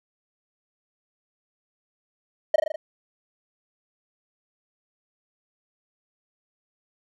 triangle tone with echo, 623 Hz, D#5, 2 cents sharp, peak -11 dBFS, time 2.54-2.56 s, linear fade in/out 5 ms, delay 40 ms, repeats 5, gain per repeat -3 dB, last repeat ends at 2.76 s, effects none

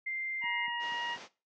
sine tone, 2093 Hz, C7, in tune, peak -33 dBFS, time 0.06-0.67 s, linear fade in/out 10 ms
harmonic tone, 950 Hz, A#5, 33 cents sharp, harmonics 1 / 2 / 3, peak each -35 / -38 / -40 dBFS, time 0.41-1.18 s, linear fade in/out 50 ms
click train, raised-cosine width 5 ms, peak -29 dBFS, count 4, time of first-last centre 0.44-1.163 s, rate 4.15 Hz
pink low-pass noise, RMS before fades -46 dBFS, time 0.79-1.29 s, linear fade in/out 50 ms, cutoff 6300 Hz, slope 48 dB/octave
effects noise-tail reverb RT60 0.3 s tail -18 dB re dry + high-pass 400 Hz 12 dB/octave

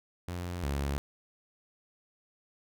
sawtooth tone pair in turn, 88.3 / 70.08 Hz, F2 / C#2, +20 / +19 cents, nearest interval major third, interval 401 cents, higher first, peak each -31 / -26 dBFS, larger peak second, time 0.28-0.63 / 0.63-0.98 s, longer neither, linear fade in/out 0 ms, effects none

